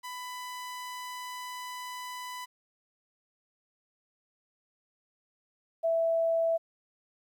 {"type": "tone pair in turn", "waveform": ["sawtooth", "sine"], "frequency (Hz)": [997, 660.2], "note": ["B5", "E5"], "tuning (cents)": [16, 2], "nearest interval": "perfect fifth", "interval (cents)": 714, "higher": "first", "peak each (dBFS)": [-34, -24], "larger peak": "second", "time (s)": [[0.03, 2.46], [5.83, 6.58]], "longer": "first", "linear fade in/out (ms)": 20, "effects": ["11-bit"]}